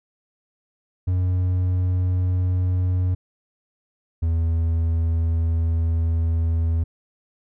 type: tone pair in turn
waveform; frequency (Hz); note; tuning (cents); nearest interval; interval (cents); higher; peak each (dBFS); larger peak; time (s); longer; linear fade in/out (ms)
triangle; 91 / 82.31; F#2 / E2; -28 / -2; major second; 174; first; -16; neither; 1.07-3.15 / 4.22-6.84; second; 10
effects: none